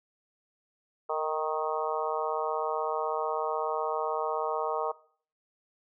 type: harmonic tone with a mistuned harmonic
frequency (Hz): 156.1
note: D#3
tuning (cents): +6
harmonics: 3 / 4 / 5 / 6 / 7 / 8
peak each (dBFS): -33 / -34 / -35 / -36 / -36 / -37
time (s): 1.09-4.92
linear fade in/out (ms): 10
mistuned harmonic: 3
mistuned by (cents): -18
effects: noise-tail reverb RT60 0.5 s tail -20 dB re dry